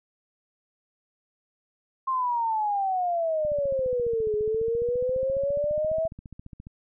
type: exponential two-way sweep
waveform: sine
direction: down then up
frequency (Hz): 1067 to 420 to 657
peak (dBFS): -23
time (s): 2.07-6.08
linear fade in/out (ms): 10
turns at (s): 4.35
type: click train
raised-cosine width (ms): 5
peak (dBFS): -29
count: 48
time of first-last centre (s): 3.45-6.669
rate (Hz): 14.6
effects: none